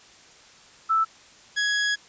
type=tone pair in turn; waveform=sine / sawtooth; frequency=1318.5 / 1668.9 Hz; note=E6 / G#6; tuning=0 / +8 cents; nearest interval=major third; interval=408 cents; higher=second; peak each=-18 dBFS; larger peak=neither; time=0.89-1.05 / 1.56-1.96 s; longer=second; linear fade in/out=20 ms; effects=white hiss -51 dBFS RMS until 2.08 s + resampled to 16000 Hz